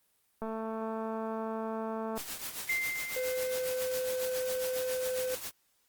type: click train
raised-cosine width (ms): 1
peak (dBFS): -24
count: 391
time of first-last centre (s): 0.42-2.177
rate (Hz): 222
type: noise with tremolo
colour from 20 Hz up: white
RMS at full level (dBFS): -37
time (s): 2.15-5.52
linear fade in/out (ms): 50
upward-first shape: triangle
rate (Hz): 7.3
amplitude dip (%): 70
type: tone with exponential decay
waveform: sine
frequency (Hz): 2089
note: C7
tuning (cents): -3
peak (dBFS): -27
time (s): 2.69-4.21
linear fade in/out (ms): 5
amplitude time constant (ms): 330
type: tone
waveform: triangle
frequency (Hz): 510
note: C5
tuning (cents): -44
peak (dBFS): -29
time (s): 3.16-5.35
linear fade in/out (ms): 5
effects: white hiss -72 dBFS RMS until 5.88 s + Opus 32 kbps